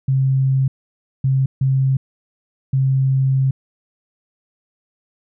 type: tone bursts at uneven times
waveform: sine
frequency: 133.5 Hz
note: C3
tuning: 35 cents sharp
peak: -13 dBFS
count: 4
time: 0.08-0.68 / 1.24-1.46 / 1.61-1.97 / 2.73-3.51 s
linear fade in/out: 5 ms
effects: none